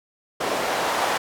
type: noise with band-pass filter sweep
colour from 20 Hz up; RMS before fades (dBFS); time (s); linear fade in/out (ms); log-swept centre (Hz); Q
white; -24; 0.4-1.18; 10; 520 to 800; 1.1
effects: none